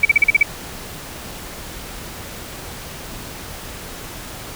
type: tone bursts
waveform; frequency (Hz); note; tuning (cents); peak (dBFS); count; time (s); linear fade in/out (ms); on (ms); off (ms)
sine; 2293; D7; -42; -7; 7; 0.03-0.43; 5; 22; 41
effects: pink hiss -33 dBFS RMS until 4.55 s